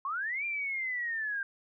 sine linear two-way sweep, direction up then down, 1046.5 to 2397 to 1579 Hz, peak -31 dBFS, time 0.05-1.43 s, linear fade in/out 2 ms, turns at 0.45 s, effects none

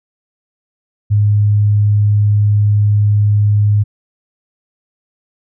sine tone, 103.9 Hz, G#2, 1 cent sharp, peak -8 dBFS, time 1.1-3.84 s, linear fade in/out 20 ms, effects none

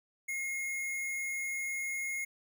sine tone with sample-and-hold, 2146 Hz, C7, 43 cents sharp, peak -33 dBFS, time 0.28-2.25 s, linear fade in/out 10 ms, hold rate 8820 Hz, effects none

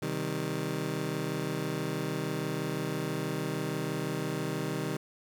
20% pulse chord, C minor, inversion none, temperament just, 130.81 / 156.98 / 196.22 Hz, C3 / Eb3 / G3, 0 / +16 / +2 cents, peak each -32 / -29 / -33 dBFS, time 0.02-4.97 s, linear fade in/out 5 ms, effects none

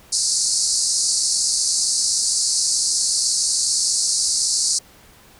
pink band-pass noise, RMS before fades -20 dBFS, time 0.12-4.79 s, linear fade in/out 10 ms, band 4300 to 9900 Hz, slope 96 dB/octave, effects pink hiss -49 dBFS RMS until 5.39 s

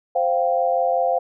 sine chord, C suspended fourth, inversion none, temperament equal, 523.3 / 698.5 / 784 Hz, C5 / F5 / G5, 0 / 0 / 0 cents, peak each -21 / -20 / -24 dBFS, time 0.15-1.19 s, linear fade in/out 10 ms, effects none

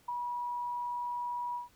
sine tone with ADSR envelope, 969 Hz, B5, 33 cents flat, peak -31 dBFS, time 0.08-1.69 s, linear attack 8 ms, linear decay 11 ms, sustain -2 dB, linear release 140 ms, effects pink hiss -65 dBFS RMS until 1.75 s

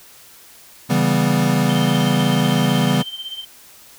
square chord, C# half-diminished seventh, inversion none, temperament equal, 138.59 / 164.81 / 196 / 246.9 Hz, C#3 / E3 / G3 / B3, 0 / 0 / 0 / 0 cents, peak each -21 dBFS, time 0.89-3.03 s, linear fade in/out 20 ms
sine tone with tremolo, 3124 Hz, G7, 7 cents flat, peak -25 dBFS, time 1.69-3.45 s, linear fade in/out 10 ms, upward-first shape sine, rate 16 Hz, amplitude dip 70%
effects white hiss -45 dBFS RMS until 3.98 s

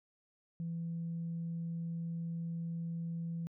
sine tone, 167.2 Hz, E3, 25 cents sharp, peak -35 dBFS, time 0.6-3.47 s, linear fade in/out 0 ms, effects tanh soft clip ceiling -32 dBFS

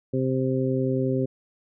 harmonic tone, 130.8 Hz, C3, in tune, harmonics 1 / 2 / 3 / 4, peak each -26 / -26 / -27 / -30 dBFS, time 0.13-1.26 s, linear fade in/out 10 ms, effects none

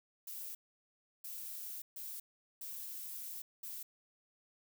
violet noise bursts at uneven times, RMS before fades -45 dBFS, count 5, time 0.27-0.55 / 1.24-1.82 / 1.96-2.2 / 2.61-3.42 / 3.63-3.83 s, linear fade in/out 5 ms, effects none

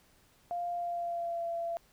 sine tone with pitch glide, 698.5 to 677.8 Hz, F5 to E5, 0 to +48 cents, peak -32 dBFS, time 0.51-1.77 s, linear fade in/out 0 ms, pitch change -52 cents, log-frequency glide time 0.74-1.46 s, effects pink hiss -65 dBFS RMS until 1.92 s

